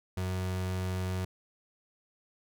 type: tone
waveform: 35% pulse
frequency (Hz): 92.5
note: F#2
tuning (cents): 0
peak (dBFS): -29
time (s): 0.17-1.25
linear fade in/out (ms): 5
effects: none